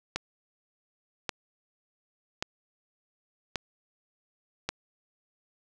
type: click train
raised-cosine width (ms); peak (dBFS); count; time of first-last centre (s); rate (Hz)
0.2; -12; 5; 0.16-4.69; 0.883
effects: none